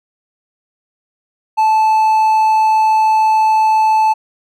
triangle tone, 873 Hz, A5, 14 cents flat, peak -7 dBFS, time 1.57-4.14 s, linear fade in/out 20 ms, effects none

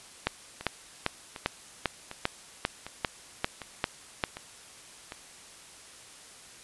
two click trains, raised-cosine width 0.3 ms, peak -22 / -9 dBFS, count 7 / 11, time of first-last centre 0.61-5.121 / 0.27-4.238 s, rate 1.33 / 2.52 Hz, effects white hiss -50 dBFS RMS until 6.63 s + resampled to 24000 Hz

